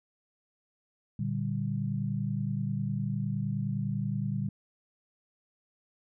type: chord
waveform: sine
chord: G minor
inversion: first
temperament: equal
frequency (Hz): 116.54 / 146.83 / 196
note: Bb2 / D3 / G3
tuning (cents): 0 / 0 / 0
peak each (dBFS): -33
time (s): 1.19-4.49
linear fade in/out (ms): 5
effects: none